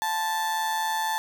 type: tone with amplitude modulation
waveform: 35% pulse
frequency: 879 Hz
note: A5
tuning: 2 cents flat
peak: -21 dBFS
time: 0.02-1.18 s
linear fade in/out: 0 ms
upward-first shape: sine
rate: 164 Hz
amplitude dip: 45%
effects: none